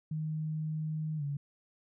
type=tone with pitch glide; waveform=sine; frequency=155.7 to 142.78 Hz; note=D#3 to D3; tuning=+2 to -48 cents; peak=-32 dBFS; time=0.11-1.37 s; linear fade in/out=5 ms; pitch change=-150 cents; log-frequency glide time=1.17-1.23 s; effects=none